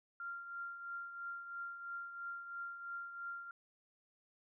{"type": "tone with tremolo", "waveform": "sine", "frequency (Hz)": 1388, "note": "F6", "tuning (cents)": -11, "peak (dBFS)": -40, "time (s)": [0.2, 3.51], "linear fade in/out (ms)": 2, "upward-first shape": "triangle", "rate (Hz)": 3, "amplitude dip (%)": 60, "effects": []}